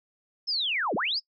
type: linear two-way sweep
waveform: sine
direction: down then up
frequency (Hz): 5340 to 160 to 5340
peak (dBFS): -25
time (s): 0.47-1.2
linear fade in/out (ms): 20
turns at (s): 0.95
effects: noise-tail reverb RT60 0.1 s tail -23 dB re dry